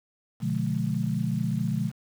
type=chord; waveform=sine; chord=B diminished seventh; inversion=none; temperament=just; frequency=123.47 / 148.16 / 177.8 / 213.4 Hz; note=B2 / D3 / F3 / Ab3; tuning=0 / +16 / +31 / +47 cents; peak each=-30 dBFS; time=0.4-1.92 s; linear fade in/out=50 ms; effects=8-bit